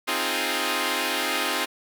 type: chord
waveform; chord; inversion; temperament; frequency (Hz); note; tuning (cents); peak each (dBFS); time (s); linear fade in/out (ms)
5% pulse; F minor seventh; second; equal; 261.6 / 311.1 / 349.2 / 415.3; C4 / Eb4 / F4 / Ab4; 0 / 0 / 0 / 0; -18; 0.07-1.66; 20
effects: none